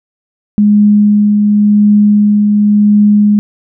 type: tone with tremolo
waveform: sine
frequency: 207.7 Hz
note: G#3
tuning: in tune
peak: -3 dBFS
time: 0.58-3.39 s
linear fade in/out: 0 ms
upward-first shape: triangle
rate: 0.92 Hz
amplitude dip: 30%
effects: none